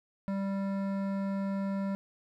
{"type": "tone with hard clipping", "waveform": "sine", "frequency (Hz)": 196, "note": "G3", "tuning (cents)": 0, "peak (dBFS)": -32, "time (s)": [0.28, 1.95], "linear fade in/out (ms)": 0, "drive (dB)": 14, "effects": []}